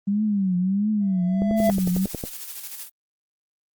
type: tone with vibrato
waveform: sine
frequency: 196 Hz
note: G3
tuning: in tune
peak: -19 dBFS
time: 0.07-2.06 s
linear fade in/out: 10 ms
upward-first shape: triangle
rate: 1.5 Hz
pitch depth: 180 cents each way
type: tone with exponential growth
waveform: triangle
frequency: 669 Hz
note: E5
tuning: 25 cents sharp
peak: -14 dBFS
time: 1.01-1.7 s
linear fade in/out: 0 ms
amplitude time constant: 150 ms
type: click train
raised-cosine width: 2 ms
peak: -15 dBFS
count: 10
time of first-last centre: 1.42-2.238 s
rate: 11 Hz
type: noise with tremolo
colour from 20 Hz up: blue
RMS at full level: -34 dBFS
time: 1.56-2.9 s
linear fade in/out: 50 ms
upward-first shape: square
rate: 13 Hz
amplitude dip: 45%
effects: Opus 32 kbps

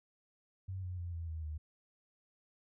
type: tone with pitch steps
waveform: sine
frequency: 94.5 / 90.65 / 86.96 / 83.42 / 80.02 / 76.76 Hz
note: F#2 / F#2 / F2 / E2 / D#2 / D#2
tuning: +37 / -35 / -7 / +21 / +49 / -23 cents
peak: -38 dBFS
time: 0.68-1.58 s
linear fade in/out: 10 ms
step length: 150 ms
effects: none

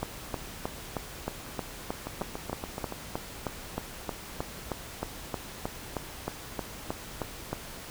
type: two click trains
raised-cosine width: 1 ms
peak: -20 / -16 dBFS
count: 7 / 25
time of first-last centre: 2.07-2.923 / 0.03-7.53 s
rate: 7.03 / 3.2 Hz
effects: pink hiss -43 dBFS RMS until 7.9 s

